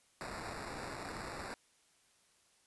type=noise with sample-and-hold; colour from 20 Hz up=white; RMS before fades=-44 dBFS; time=0.21-1.54 s; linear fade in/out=0 ms; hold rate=3150 Hz; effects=white hiss -70 dBFS RMS until 2.66 s + resampled to 24000 Hz